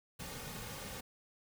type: noise with comb filter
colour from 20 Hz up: pink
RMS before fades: -45 dBFS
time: 0.19-1.01 s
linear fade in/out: 10 ms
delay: 3 ms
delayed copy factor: -0.6
effects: none